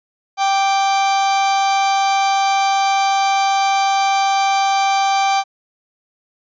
45% pulse tone pair together, 784 / 1174.7 Hz, G5 / D6, 0 / 0 cents, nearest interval perfect fifth, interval 700 cents, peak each -14 / -24 dBFS, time 0.37-5.44 s, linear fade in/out 50 ms, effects resampled to 16000 Hz

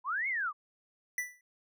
sine linear two-way sweep, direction up then down, 932.3 to 2219 to 1106 Hz, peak -30 dBFS, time 0.04-0.53 s, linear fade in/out 50 ms, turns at 0.28 s
square tone with exponential decay, 1975.5 Hz, B6, in tune, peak -29 dBFS, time 1.18-1.41 s, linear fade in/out 2 ms, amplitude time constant 49 ms
effects none

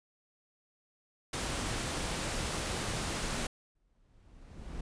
pink noise, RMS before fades -35 dBFS, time 1.33-3.47 s, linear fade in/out 5 ms
brown noise with exponential growth, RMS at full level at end -37 dBFS, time 3.75-4.81 s, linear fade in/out 5 ms, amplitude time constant 230 ms
effects resampled to 22050 Hz

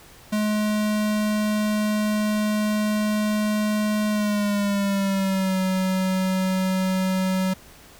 square tone with pitch glide, 211.8 to 187.61 Hz, G#3 to F#3, +34 to +24 cents, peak -21 dBFS, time 0.32-7.54 s, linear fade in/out 10 ms, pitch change -210 cents, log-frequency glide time 4.09-5.6 s, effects pink hiss -48 dBFS RMS until 7.99 s

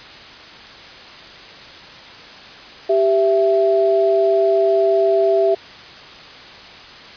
sine tone pair together, 392 / 663.7 Hz, G4 / E5, 0 / +12 cents, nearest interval major sixth, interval 912 cents, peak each -15 dBFS, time 2.89-5.55 s, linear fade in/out 10 ms, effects white hiss -38 dBFS RMS until 7.16 s + resampled to 11025 Hz

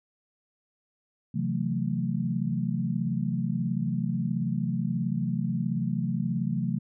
sine chord, F# half-diminished seventh, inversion second, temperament just, 133.2 / 166.5 / 185 / 222 Hz, C3 / E3 / F#3 / A3, +31 / +18 / 0 / +16 cents, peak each -31 dBFS, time 1.34-6.79 s, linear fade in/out 10 ms, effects none

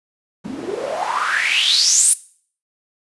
white noise with band-pass filter sweep, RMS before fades -18 dBFS, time 0.44-2.14 s, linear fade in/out 10 ms, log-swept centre 210 to 9900 Hz, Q 7.3, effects noise-tail reverb RT60 0.5 s tail -19 dB re dry + resampled to 24000 Hz

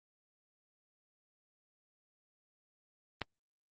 click, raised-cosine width 0.3 ms, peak -18 dBFS, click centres 3.217 s, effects Opus 24 kbps

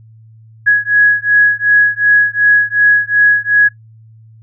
sine beating tone pair, 1669 / 1671.7 Hz, G#6 / G#6, +8 / +11 cents, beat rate 2.7 Hz, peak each -10 dBFS, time 0.66-3.69 s, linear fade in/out 20 ms, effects noise-tail reverb RT60 0.1 s tail -18 dB re dry + added 111 Hz sine -38 dBFS peak until 4.42 s

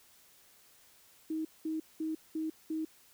sine tone bursts, 316.3 Hz, D#4, 29 cents sharp, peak -32 dBFS, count 5, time 1.3-2.85 s, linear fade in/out 5 ms, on 150 ms, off 200 ms, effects white hiss -62 dBFS RMS until 3.13 s

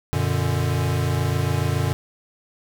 square chord, Gb augmented, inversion none, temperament equal with one note detuned, 92.5 / 119.33 / 146.83 Hz, Gb2 / Bb2 / D3, 0 / +41 / 0 cents, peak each -25 dBFS, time 0.13-1.93 s, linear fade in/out 0 ms, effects none

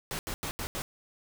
pink noise bursts at uneven times, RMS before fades -35 dBFS, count 5, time 0.11-0.19 / 0.27-0.34 / 0.43-0.51 / 0.59-0.67 / 0.75-0.82 s, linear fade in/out 0 ms, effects none

